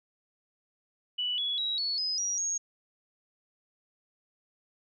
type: tone with pitch steps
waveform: sine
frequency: 2960 / 3381 / 3861 / 4409 / 5036 / 5751 / 6569 Hz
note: F#7 / G#7 / B7 / C#8 / D#8 / F8 / G#8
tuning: 0 / +30 / -40 / -10 / +20 / +50 / -20 cents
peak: -28 dBFS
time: 1.18-2.58 s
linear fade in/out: 10 ms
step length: 200 ms
effects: none